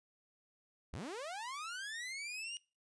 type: linear sweep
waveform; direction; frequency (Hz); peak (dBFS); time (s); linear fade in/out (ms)
sawtooth; up; 47.54 to 2887; -38; 0.93-2.57; 0
effects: noise-tail reverb RT60 0.3 s tail -22 dB re dry + resampled to 22050 Hz